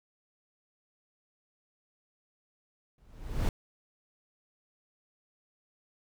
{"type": "noise with exponential growth", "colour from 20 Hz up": "brown", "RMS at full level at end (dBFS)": -23, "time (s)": [2.98, 3.49], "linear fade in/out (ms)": 2, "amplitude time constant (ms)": 110, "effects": []}